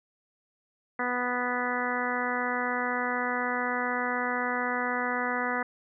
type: harmonic tone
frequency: 246.9 Hz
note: B3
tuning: in tune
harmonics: 1 / 2 / 3 / 4 / 5 / 6 / 7 / 8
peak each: -35 / -35 / -35 / -35 / -35 / -35 / -35 / -35 dBFS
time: 0.99-5.63 s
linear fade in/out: 5 ms
effects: none